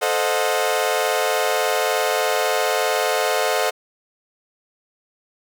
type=chord; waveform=sawtooth; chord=A diminished seventh; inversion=none; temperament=equal with one note detuned; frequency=440 / 523.3 / 622.3 / 726 Hz; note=A4 / C5 / Eb5 / Gb5; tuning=0 / 0 / 0 / -33 cents; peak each=-20 dBFS; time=0.01-3.71 s; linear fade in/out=20 ms; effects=none